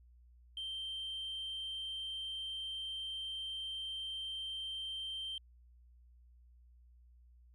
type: tone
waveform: sine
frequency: 3136 Hz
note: G7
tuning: in tune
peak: -37 dBFS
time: 0.57-5.38 s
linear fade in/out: 2 ms
effects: tanh soft clip ceiling -37 dBFS + added 60 Hz sine -59 dBFS peak until 7.54 s